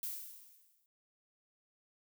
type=noise with exponential decay; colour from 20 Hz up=violet; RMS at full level=-38 dBFS; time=0.03-0.86 s; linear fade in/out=1 ms; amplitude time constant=180 ms; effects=none